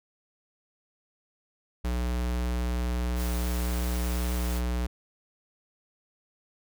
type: tone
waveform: square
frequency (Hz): 60.7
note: B1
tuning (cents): -29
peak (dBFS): -27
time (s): 1.84-4.87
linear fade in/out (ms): 10
type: high-pass noise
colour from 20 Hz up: white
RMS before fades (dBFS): -41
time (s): 3.15-4.62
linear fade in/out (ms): 50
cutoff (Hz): 460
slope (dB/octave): 12
effects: none